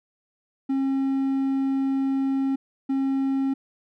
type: tone pair in turn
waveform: triangle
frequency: 270 / 270 Hz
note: C#4 / C#4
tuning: -45 / -45 cents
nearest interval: unison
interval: 0 cents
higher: neither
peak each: -19 dBFS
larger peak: neither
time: 0.69-2.56 / 2.89-3.54 s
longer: first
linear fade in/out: 10 ms
effects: none